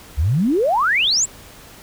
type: exponential sweep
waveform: sine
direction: up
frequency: 65 to 7980 Hz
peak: -14 dBFS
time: 0.17-1.26 s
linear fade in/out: 20 ms
effects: pink hiss -42 dBFS RMS until 1.82 s